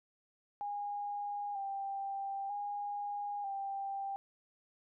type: tone with vibrato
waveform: sine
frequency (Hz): 803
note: G5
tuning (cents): +41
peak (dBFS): -36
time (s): 0.61-4.16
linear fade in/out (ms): 0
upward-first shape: square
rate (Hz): 0.53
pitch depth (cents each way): 32
effects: none